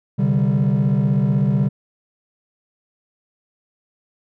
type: chord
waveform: triangle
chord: C suspended second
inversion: none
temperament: equal with one note detuned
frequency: 130.81 / 146.83 / 195.32 Hz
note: C3 / D3 / G3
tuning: 0 / 0 / -6 cents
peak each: -16 dBFS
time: 0.18-1.69 s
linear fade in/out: 20 ms
effects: tanh soft clip ceiling -9 dBFS